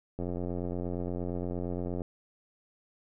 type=click train; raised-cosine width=2 ms; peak=-22 dBFS; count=163; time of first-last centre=0.19-2.018 s; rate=88.6 Hz; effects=none